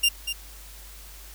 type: tone with echo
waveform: sawtooth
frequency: 2794 Hz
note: F7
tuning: in tune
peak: -14 dBFS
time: 0.03-0.09 s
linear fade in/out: 10 ms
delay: 240 ms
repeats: 1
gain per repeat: -9 dB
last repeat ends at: 0.33 s
effects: added 50 Hz sine -44 dBFS peak until 1.34 s + white hiss -47 dBFS RMS until 1.34 s